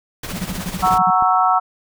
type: noise with tremolo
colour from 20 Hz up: pink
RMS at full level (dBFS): -26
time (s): 0.23-0.98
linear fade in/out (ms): 5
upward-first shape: triangle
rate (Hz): 16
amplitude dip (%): 60
type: tone bursts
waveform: sine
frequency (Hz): 181.1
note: F#3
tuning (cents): -37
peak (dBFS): -22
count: 10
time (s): 0.33-1.105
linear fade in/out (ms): 5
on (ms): 37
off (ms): 45
type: chord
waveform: sine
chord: F# dominant seventh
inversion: none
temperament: equal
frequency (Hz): 740 / 932.3 / 1108.7 / 1318.5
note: F#5 / A#5 / C#6 / E6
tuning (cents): 0 / 0 / 0 / 0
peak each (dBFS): -16 / -20 / -20 / -17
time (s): 0.82-1.6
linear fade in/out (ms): 20
type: clicks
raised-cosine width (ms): 3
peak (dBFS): -20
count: 2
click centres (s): 0.939 / 1.224
effects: none